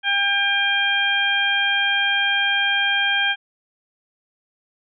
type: harmonic tone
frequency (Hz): 800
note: G5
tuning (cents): +35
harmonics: 1 / 2 / 3 / 4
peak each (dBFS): -27 / -20 / -24 / -22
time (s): 0.03-3.36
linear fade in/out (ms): 50
effects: none